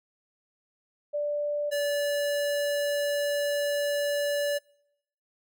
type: tone pair in turn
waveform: sine / square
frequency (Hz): 587.3 / 577.9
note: D5 / D5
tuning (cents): 0 / -28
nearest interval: unison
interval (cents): 28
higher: first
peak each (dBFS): -26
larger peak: neither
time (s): 1.13-1.71 / 1.71-4.59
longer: second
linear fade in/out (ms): 20
effects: noise-tail reverb RT60 0.8 s tail -26 dB re dry